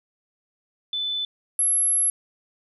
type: tone pair in turn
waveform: sine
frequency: 3507 / 11134 Hz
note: A7 / F9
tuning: -6 / -6 cents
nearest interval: octave + minor sixth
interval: 2000 cents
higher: second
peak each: -24 / -18 dBFS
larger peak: second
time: 0.93-1.25 / 1.59-2.1 s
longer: second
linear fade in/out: 2 ms
effects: none